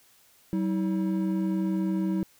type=tone pair together; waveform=triangle; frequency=190 / 321.2 Hz; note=F#3 / E4; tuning=+46 / -45 cents; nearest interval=major sixth; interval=909 cents; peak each=-24 / -27 dBFS; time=0.53-2.23 s; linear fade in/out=0 ms; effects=white hiss -60 dBFS RMS until 2.39 s